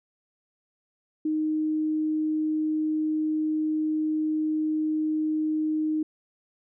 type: tone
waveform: sine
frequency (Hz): 310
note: D#4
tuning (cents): -6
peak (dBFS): -23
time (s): 1.25-6.03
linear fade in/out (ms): 5
effects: none